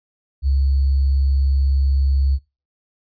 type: tone with sample-and-hold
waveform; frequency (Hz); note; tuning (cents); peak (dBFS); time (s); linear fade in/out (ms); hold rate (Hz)
sine; 68.2; C#2; -28; -14; 0.42-2.39; 50; 4410
effects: noise-tail reverb RT60 0.3 s tail -22 dB re dry + resampled to 11025 Hz